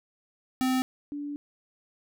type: tone pair in turn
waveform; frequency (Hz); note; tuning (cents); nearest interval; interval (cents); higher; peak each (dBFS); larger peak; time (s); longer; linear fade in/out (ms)
square / sine; 258.1 / 289.7; C4 / D4; -23 / -24; major second; 199; second; -24 / -32; first; 0.61-0.82 / 1.12-1.36; second; 0
effects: none